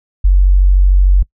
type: tone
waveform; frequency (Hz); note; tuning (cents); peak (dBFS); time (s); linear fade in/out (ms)
sine; 46.65; F#1; +15; -5; 0.24-1.23; 10
effects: noise-tail reverb RT60 0.1 s tail -24 dB re dry